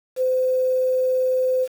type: tone with quantisation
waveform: sine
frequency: 513 Hz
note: C5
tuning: 34 cents flat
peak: -17 dBFS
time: 0.16-1.68 s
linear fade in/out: 50 ms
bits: 7
effects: none